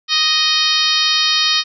harmonic tone, 622.3 Hz, D#5, in tune, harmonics 2 / 3 / 4 / 5 / 6 / 7 / 8 / 9, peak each -24 / -24 / -23 / -20 / -18 / -19 / -21 / -24 dBFS, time 0.08-1.64 s, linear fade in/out 50 ms, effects none

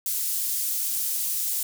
pink high-pass noise, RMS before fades -27 dBFS, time 0.06-1.63 s, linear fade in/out 2 ms, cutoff 9600 Hz, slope 12 dB/octave, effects none

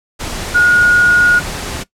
sine tone in noise, 1442 Hz, F#6, 45 cents flat, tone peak -6 dBFS, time 0.54-1.4 s, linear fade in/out 20 ms, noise pink, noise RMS -23 dBFS, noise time 0.19-1.84 s, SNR +14 dB, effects noise-tail reverb RT60 0.1 s tail -18 dB re dry + low-pass 10000 Hz 12 dB/octave

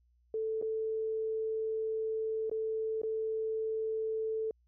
sine tone with dropouts, 440.7 Hz, A4, 3 cents sharp, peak -31 dBFS, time 0.34-4.51 s, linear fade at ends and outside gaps 2 ms, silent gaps 0.615-0.624 / 2.497-2.514 / 3.017-3.033 s, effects added 60 Hz sine -66 dBFS peak until 4.67 s

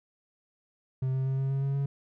triangle tone with pitch steps, 130.81 / 132.18 / 133.56 / 134.95 / 136.36 / 137.79 / 139.23 Hz, C3 / C3 / C3 / C#3 / C#3 / C#3 / C#3, 0 / +18 / +36 / -46 / -28 / -10 / +8 cents, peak -24 dBFS, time 1.02-1.86 s, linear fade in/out 5 ms, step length 120 ms, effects none

